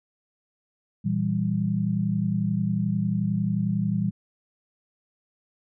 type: chord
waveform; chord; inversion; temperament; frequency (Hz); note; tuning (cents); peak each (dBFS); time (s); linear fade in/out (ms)
sine; E diminished; second; equal; 116.54 / 164.81 / 196; Bb2 / E3 / G3; 0 / 0 / 0; -28 / -27 / -25; 1.04-4.11; 20
effects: none